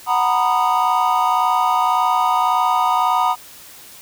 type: chord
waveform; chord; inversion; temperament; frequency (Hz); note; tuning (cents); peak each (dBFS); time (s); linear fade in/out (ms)
triangle; B major seventh; second; just; 740.8 / 926 / 987.8 / 1234.7; F#5 / A#5 / B5 / D#6; +2 / -12 / 0 / -14; -18; 0.06-3.36; 50
effects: white hiss -41 dBFS RMS until 4.01 s